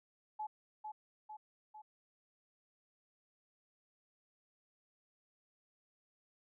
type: tone with echo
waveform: sine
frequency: 855 Hz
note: A5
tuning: 50 cents flat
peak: -38 dBFS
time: 0.39-0.47 s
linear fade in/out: 10 ms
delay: 450 ms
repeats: 3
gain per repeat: -4 dB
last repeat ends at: 1.82 s
effects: none